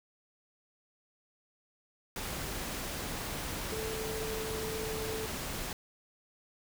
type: tone in noise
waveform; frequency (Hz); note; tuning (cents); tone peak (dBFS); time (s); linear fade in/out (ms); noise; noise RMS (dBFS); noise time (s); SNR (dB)
sine; 440; A4; 0; -37; 3.72-5.26; 2; pink; -38; 2.16-5.73; -2
effects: none